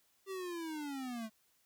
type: linear sweep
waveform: square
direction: down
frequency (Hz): 392 to 214.2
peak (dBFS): -40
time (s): 0.26-1.3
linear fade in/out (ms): 50
effects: white hiss -73 dBFS RMS until 1.65 s